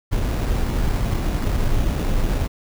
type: noise with sample-and-hold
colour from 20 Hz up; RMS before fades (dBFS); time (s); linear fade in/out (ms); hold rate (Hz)
brown; -20; 0.11-2.48; 20; 3150
effects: none